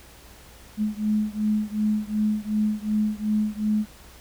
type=beating tone pair; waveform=sine; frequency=211.7 / 214.4 Hz; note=G#3 / A3; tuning=+33 / -45 cents; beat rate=2.7 Hz; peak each=-24 / -25 dBFS; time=0.77-3.86 s; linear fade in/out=50 ms; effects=added 60 Hz sine -50 dBFS peak until 4.2 s + pink hiss -49 dBFS RMS until 4.2 s